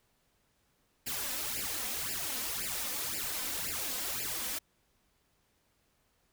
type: noise with flanger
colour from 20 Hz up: white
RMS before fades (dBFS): -36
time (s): 1.06-4.59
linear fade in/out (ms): 10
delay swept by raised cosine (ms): 0.4 to 4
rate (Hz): 1.9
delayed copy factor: +0.95
effects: pink hiss -73 dBFS RMS until 6.32 s